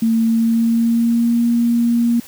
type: tone with pitch glide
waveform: sine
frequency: 226.3 to 235.4 Hz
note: A3 to A#3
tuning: +49 to +17 cents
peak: -12 dBFS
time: 0.02-2.2 s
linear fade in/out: 5 ms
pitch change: +68 cents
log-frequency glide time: 0.21-1.42 s
effects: white hiss -40 dBFS RMS until 2.27 s